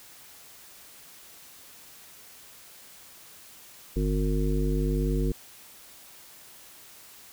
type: harmonic tone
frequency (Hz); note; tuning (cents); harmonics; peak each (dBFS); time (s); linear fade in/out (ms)
50.5; G#1; -48; 1 / 3 / 5 / 7 / 9; -25 / -30 / -32 / -33 / -35; 3.96-5.32; 5
effects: white hiss -50 dBFS RMS until 7.32 s